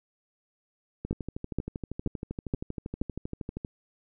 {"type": "two click trains", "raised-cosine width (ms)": 3, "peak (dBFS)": [-15, -21], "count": [5, 34], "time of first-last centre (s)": [[1.11, 3.015], [1.05, 3.648]], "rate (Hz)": [2.1, 12.7], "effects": []}